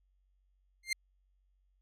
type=tone with exponential growth; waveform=sawtooth; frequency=2102 Hz; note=C7; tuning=7 cents sharp; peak=-24 dBFS; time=0.83-0.93 s; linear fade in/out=5 ms; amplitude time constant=21 ms; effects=added 47 Hz sine -69 dBFS peak until 1.81 s + low-pass 10000 Hz 12 dB/octave